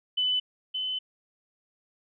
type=tone pair in turn; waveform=sine; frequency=3004 / 3032 Hz; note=F#7 / F#7; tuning=+26 / +42 cents; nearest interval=unison; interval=16 cents; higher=second; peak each=-23 / -28 dBFS; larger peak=first; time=0.17-0.4 / 0.74-0.99 s; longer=second; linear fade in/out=10 ms; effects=none